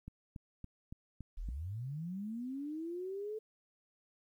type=click train; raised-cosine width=5 ms; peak=-33 dBFS; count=6; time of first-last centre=0.08-1.488 s; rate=3.55 Hz
type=linear sweep; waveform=sine; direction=up; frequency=30.87 to 440 Hz; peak=-38 dBFS; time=1.37-3.39 s; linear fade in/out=10 ms
effects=12-bit